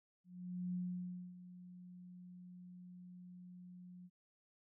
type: tone with ADSR envelope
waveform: sine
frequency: 179.7 Hz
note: F3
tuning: 50 cents sharp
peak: -37 dBFS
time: 0.24-4.1 s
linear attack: 500 ms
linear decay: 600 ms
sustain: -15 dB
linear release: 46 ms
effects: none